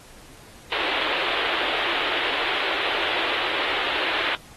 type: band-pass noise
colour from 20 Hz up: white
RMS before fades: -26 dBFS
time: 0.72-4.35 s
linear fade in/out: 0 ms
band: 300 to 3600 Hz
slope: 48 dB/octave
effects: pink hiss -48 dBFS RMS until 4.56 s + AAC 32 kbps